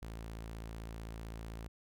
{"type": "tone", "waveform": "sawtooth", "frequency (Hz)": 55.7, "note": "A1", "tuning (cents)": 22, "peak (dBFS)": -39, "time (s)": [0.02, 1.68], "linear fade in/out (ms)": 5, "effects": []}